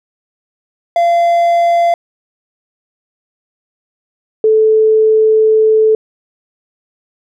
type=tone pair in turn; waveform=triangle / sine; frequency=686 / 436.7 Hz; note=F5 / A4; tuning=-31 / -13 cents; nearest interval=minor sixth; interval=782 cents; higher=first; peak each=-6 dBFS; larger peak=neither; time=0.96-1.94 / 4.44-5.95 s; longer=second; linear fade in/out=2 ms; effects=none